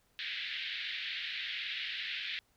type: band-pass noise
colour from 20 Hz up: white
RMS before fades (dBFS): -39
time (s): 0.19-2.39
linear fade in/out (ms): 0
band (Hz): 1700 to 3900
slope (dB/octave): 48
effects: pink hiss -72 dBFS RMS until 2.56 s